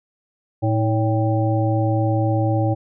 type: harmonic tone with a mistuned harmonic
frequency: 112 Hz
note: A2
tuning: 31 cents sharp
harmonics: 1 / 3 / 5 / 7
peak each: -18 / -23 / -25 / -26 dBFS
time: 0.62-2.75 s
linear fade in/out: 20 ms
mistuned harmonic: 3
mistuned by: -81 cents
effects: none